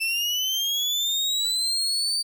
35% pulse linear sweep, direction up, 2645 to 4633 Hz, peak -21 dBFS, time 0-2.23 s, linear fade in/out 20 ms, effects none

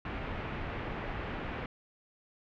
pink low-pass noise, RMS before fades -38 dBFS, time 0.05-1.66 s, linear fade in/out 2 ms, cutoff 2600 Hz, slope 24 dB/octave, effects none

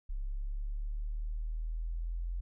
sine exponential sweep, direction up, 33.76 to 43.58 Hz, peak -33 dBFS, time 0.09-2.41 s, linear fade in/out 10 ms, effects none

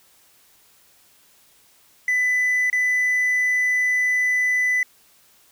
triangle tone with dropouts, 1997 Hz, B6, 19 cents sharp, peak -15 dBFS, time 2.08-4.83 s, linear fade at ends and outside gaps 2 ms, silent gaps 2.7-2.728 s, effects tanh soft clip ceiling -11 dBFS + white hiss -56 dBFS RMS until 5.51 s

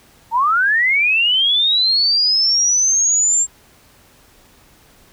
sine linear sweep, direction up, 873 to 7459 Hz, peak -12 dBFS, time 0.31-3.47 s, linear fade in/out 50 ms, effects pink hiss -50 dBFS RMS until 5.12 s

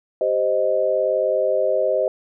sine chord, C minor, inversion second, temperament equal, 392 / 523.3 / 622.3 Hz, G4 / C5 / Eb5, 0 / 0 / 0 cents, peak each -25 / -20 / -20 dBFS, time 0.21-2.08 s, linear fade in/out 2 ms, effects none

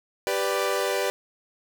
sawtooth chord, G major, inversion none, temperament equal with one note detuned, 392 / 495.3 / 587.3 Hz, G4 / B4 / D5, 0 / +5 / 0 cents, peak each -24 dBFS, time 0.27-1.1 s, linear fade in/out 0 ms, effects none

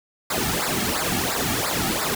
pink noise with flanger, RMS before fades -24 dBFS, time 0.3-2.15 s, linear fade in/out 5 ms, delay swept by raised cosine 0.32 to 2.02 ms, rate 2.9 Hz, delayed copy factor -0.9, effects none

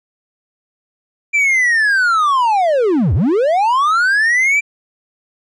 triangle linear two-way sweep, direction down then up, 2365 to 69.3 to 2365 Hz, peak -9 dBFS, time 1.33-4.61 s, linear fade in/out 20 ms, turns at 3.14 s, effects resampled to 24000 Hz

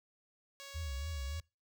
5% pulse tone with pitch glide, 556 to 560.2 Hz, C#5 to C#5, +5 to +18 cents, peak -36 dBFS, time 0.6-1.4 s, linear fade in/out 0 ms, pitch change +13 cents, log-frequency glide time 0.78-1.04 s
sine tone with vibrato, 73 Hz, D2, 10 cents flat, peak -37 dBFS, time 0.74-1.41 s, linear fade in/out 20 ms, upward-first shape triangle, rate 3.5 Hz, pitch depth 250 cents each way
effects noise-tail reverb RT60 0.3 s tail -25 dB re dry

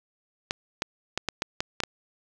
clicks, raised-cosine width 0.2 ms, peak -9 dBFS, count 8, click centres 0.509 / 0.821 / 1.176 / 1.287 / 1.421 / 1.605 / 1.803 / 1.836 s, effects none

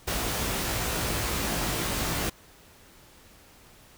pink noise with comb filter, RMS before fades -29 dBFS, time 0.07-2.3 s, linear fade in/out 10 ms, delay 18 ms, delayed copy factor +0.9, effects pink hiss -54 dBFS RMS until 3.97 s

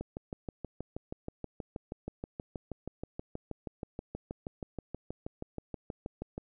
click train, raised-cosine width 2 ms, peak -24 dBFS, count 41, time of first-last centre 0.01-6.379 s, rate 6.28 Hz, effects none

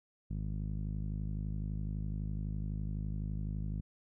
sawtooth tone with low-pass filter, 51.91 Hz, G#1, in tune, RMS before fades -37 dBFS, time 0.3-3.81 s, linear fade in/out 10 ms, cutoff 180 Hz, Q 2.2, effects none

